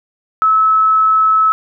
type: tone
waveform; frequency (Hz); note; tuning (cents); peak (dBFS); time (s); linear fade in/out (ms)
sine; 1298; E6; -27; -8; 0.42-1.52; 0
effects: none